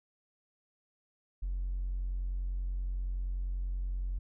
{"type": "tone with hard clipping", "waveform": "sine", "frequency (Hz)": 45.24, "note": "F#1", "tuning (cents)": -38, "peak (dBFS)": -32, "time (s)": [1.42, 4.19], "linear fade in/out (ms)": 10, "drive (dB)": 1, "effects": []}